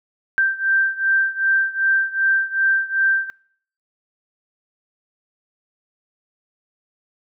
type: beating tone pair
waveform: sine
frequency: 1568 / 1570.6 Hz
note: G6 / G6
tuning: 0 / +3 cents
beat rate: 2.6 Hz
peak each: -18 / -20 dBFS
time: 0.38-3.3 s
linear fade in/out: 0 ms
effects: noise-tail reverb RT60 0.6 s tail -25 dB re dry